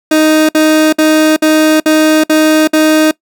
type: tone bursts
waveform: 30% pulse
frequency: 311.1 Hz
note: D#4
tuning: in tune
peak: -3 dBFS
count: 7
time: 0.11-3.112 s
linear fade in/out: 5 ms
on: 380 ms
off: 57 ms
effects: noise-tail reverb RT60 0.1 s tail -22 dB re dry